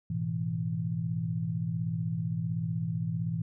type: chord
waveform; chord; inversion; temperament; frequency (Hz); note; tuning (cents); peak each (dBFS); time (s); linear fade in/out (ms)
sine; A suspended second; none; equal with one note detuned; 107.74 / 123.47 / 164.81; A2 / B2 / E3; -36 / 0 / 0; -35 / -35 / -31; 0.1-3.42; 5
effects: none